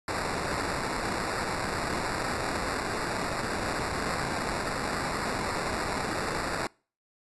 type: noise with sample-and-hold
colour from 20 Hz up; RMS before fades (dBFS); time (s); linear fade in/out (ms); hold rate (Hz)
blue; -31; 0.08-6.67; 2; 3150
effects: noise-tail reverb RT60 0.4 s tail -26 dB re dry + resampled to 24000 Hz